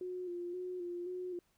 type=tone with vibrato; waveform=sine; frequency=357.1 Hz; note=F4; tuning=39 cents sharp; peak=-38 dBFS; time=0.01-1.39 s; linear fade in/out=2 ms; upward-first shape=square; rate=1.9 Hz; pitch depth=33 cents each way; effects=pink hiss -75 dBFS RMS until 1.57 s